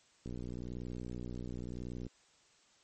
click train, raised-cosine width 3 ms, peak -30 dBFS, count 111, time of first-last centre 0.26-2.066 s, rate 60.9 Hz, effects white hiss -67 dBFS RMS until 2.83 s + MP3 32 kbps

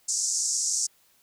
white band-pass noise, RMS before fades -27 dBFS, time 0.08-0.87 s, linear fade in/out 10 ms, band 5500 to 8000 Hz, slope 48 dB/octave, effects white hiss -63 dBFS RMS until 1.22 s

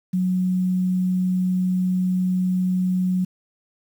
sine tone with quantisation, 183.7 Hz, F#3, 12 cents flat, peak -18 dBFS, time 0.13-3.25 s, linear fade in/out 10 ms, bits 8, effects none

